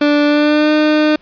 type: tone with pitch glide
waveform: 30% pulse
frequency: 293.1 to 304.7 Hz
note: D4 to D#4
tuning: -3 to -36 cents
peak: -7 dBFS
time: 0.01-1.16 s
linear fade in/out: 5 ms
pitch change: +67 cents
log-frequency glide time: 0.26-0.72 s
effects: pink hiss -50 dBFS RMS until 1.21 s + resampled to 11025 Hz